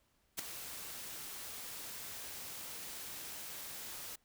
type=noise with ADSR envelope; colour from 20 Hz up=white; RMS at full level=-35 dBFS; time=0.37-4.16 s; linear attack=23 ms; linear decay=4 ms; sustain=-11 dB; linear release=9 ms; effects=pink hiss -75 dBFS RMS until 4.24 s